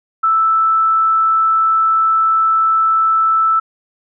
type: tone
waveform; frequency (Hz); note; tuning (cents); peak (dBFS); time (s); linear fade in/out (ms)
sine; 1318.5; E6; 0; -10; 0.23-3.6; 10
effects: none